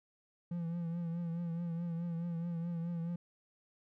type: tone with vibrato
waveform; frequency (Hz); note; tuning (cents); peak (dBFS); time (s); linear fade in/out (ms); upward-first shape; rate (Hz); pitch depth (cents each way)
triangle; 169.5; E3; +49; -33; 0.51-3.16; 5; triangle; 4.7; 55
effects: none